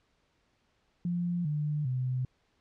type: tone with pitch steps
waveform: sine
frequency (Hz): 174.61 / 149.4 / 127.82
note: F3 / D3 / C3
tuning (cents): 0 / +30 / -40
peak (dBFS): -28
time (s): 1.05-2.25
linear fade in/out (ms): 2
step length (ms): 400
effects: pink hiss -72 dBFS RMS until 2.6 s + low-pass 5000 Hz 12 dB/octave